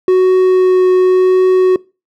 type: tone with vibrato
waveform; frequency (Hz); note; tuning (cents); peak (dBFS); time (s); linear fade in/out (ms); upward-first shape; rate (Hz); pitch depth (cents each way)
triangle; 370; F#4; 0; -4; 0.08-1.76; 2; triangle; 0.9; 9
effects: noise-tail reverb RT60 0.3 s tail -23 dB re dry